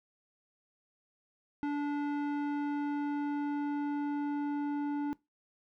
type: tone with low-pass filter sweep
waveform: square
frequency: 290 Hz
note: D4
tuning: 22 cents flat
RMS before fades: -33 dBFS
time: 1.63-5.13 s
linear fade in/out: 0 ms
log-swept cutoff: 1700 to 1000 Hz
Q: 0.71
effects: noise-tail reverb RT60 0.2 s tail -21 dB re dry